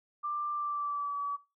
sine tone with pitch glide, 1184 to 1143.7 Hz, D6 to D6, +14 to -46 cents, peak -31 dBFS, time 0.23-1.37 s, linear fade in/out 20 ms, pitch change -60 cents, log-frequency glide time 0.52-1.18 s, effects noise-tail reverb RT60 0.3 s tail -21 dB re dry

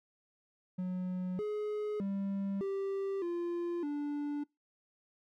triangle tone with pitch steps, 182.8 / 421.1 / 197 / 391.6 / 345.6 / 291.3 Hz, F#3 / G#4 / G3 / G4 / F4 / D4, -21 / +24 / +9 / -2 / -18 / -14 cents, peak -31 dBFS, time 0.78-4.44 s, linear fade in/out 10 ms, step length 610 ms, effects noise-tail reverb RT60 0.2 s tail -24 dB re dry

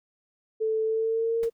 sine tone with pitch glide, 440 to 459.5 Hz, A4 to A#4, 0 to -25 cents, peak -23 dBFS, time 0.6-1.5 s, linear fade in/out 20 ms, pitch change +75 cents, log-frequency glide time 0.84-1.38 s
pink noise with exponential decay, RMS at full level -40 dBFS, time 1.43-1.53 s, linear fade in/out 1 ms, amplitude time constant 21 ms
effects none

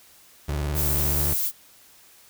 30% pulse tone with vibrato, 73.42 Hz, D2, in tune, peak -22 dBFS, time 0.48-1.34 s, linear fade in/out 10 ms, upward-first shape square, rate 19 Hz, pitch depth 110 cents each way
violet noise, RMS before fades -25 dBFS, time 0.74-1.52 s, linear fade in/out 50 ms
effects white hiss -53 dBFS RMS until 2.29 s

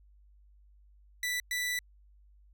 sawtooth tone bursts at uneven times, 1975.5 Hz, B6, in tune, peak -27 dBFS, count 2, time 1.23-1.4 / 1.51-1.79 s, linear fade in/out 2 ms, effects added 50 Hz sine -57 dBFS peak until 2.53 s

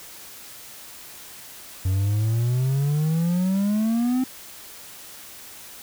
triangle exponential sweep, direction up, 92 to 261.6 Hz, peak -17 dBFS, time 1.85-4.24 s, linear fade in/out 5 ms, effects white hiss -42 dBFS RMS until 5.82 s

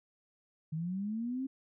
sine linear sweep, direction up, 152.3 to 271.2 Hz, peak -33 dBFS, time 0.72-1.47 s, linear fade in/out 10 ms, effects none

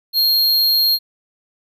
square tone, 4236 Hz, C8, 21 cents sharp, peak -13 dBFS, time 0.13-0.99 s, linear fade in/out 50 ms, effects none

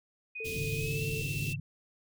sine tone with pitch glide, 2489 to 2683 Hz, D#7 to E7, 0 to +30 cents, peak -37 dBFS, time 0.35-1.56 s, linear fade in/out 10 ms, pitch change +130 cents, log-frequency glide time 0.76-1.03 s
sine tone with vibrato, 443.4 Hz, A4, 13 cents sharp, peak -38 dBFS, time 0.4-1.22 s, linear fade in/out 5 ms, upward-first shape triangle, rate 6.2 Hz, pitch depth 10 cents each way
pink band-stop noise, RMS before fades -40 dBFS, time 0.44-1.54 s, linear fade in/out 20 ms, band 440 to 2500 Hz, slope 48 dB/octave
sine chord, Ab suspended fourth, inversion none, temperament just, 103.83 / 138.43 / 155.74 Hz, Ab2 / Db3 / Eb3, 0 / -2 / +2 cents, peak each -39 / -36 / -39 dBFS, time 0.56-1.6 s, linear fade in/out 5 ms
effects none

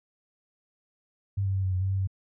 sine tone with pitch steps, 98.8 / 96.6 / 96 / 93.9 / 91.7 / 95.8 / 96.6 / 95.6 Hz, G2 / G2 / G2 / F#2 / F#2 / G2 / G2 / G2, +14 / -25 / -36 / +26 / -15 / -39 / -25 / -43 cents, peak -24 dBFS, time 1.37-2.074 s, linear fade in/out 10 ms, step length 88 ms, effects none

